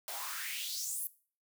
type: noise with high-pass filter sweep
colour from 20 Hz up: white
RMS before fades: -39 dBFS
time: 0.08-1.07 s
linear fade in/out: 0 ms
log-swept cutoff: 600 to 12000 Hz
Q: 3.8
effects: noise-tail reverb RT60 0.4 s tail -18 dB re dry